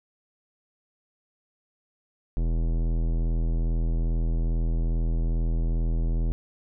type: tone with tanh clipping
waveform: sine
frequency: 41.2 Hz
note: E1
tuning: in tune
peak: -24 dBFS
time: 2.37-6.32 s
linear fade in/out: 0 ms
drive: 18 dB
effects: none